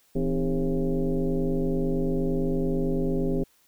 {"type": "tone with frequency modulation", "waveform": "sine", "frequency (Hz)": 116.54, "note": "A#2", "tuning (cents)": 0, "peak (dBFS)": -22, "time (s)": [0.15, 3.44], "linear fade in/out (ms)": 10, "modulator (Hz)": 141, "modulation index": 2.5, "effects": ["white hiss -63 dBFS RMS until 3.67 s"]}